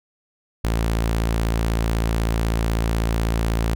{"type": "tone", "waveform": "sawtooth", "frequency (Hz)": 56.1, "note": "A1", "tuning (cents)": 34, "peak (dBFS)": -15, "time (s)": [0.64, 3.75], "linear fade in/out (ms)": 5, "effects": []}